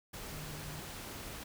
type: tone in noise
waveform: sine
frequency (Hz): 150.9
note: D3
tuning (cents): +47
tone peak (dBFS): -46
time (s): 0.32-0.8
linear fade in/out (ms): 10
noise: pink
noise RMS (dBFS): -45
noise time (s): 0.13-1.44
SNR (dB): -4
effects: none